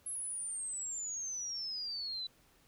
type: exponential sweep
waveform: sine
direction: down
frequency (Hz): 11000 to 3951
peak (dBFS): -37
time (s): 0.06-2.27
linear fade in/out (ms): 5
effects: pink hiss -67 dBFS RMS until 2.67 s